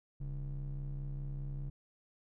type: ring-modulated tone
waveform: triangle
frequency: 85.2 Hz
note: F2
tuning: 42 cents flat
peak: -32 dBFS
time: 0.2-1.7 s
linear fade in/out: 10 ms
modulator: 52.8 Hz
effects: none